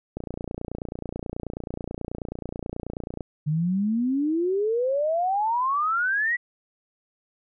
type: click train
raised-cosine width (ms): 2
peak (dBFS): -18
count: 90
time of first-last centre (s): 0.17-3.208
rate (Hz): 29.3
type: exponential sweep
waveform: sine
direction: up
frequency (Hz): 146.83 to 1975.5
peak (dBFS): -21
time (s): 3.46-6.37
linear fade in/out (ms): 20
effects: none